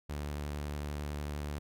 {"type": "tone with vibrato", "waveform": "sawtooth", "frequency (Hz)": 73.42, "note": "D2", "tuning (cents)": 0, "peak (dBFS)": -32, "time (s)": [0.09, 1.59], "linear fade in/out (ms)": 10, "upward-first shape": "sine", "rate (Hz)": 11, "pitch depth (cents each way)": 18, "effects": []}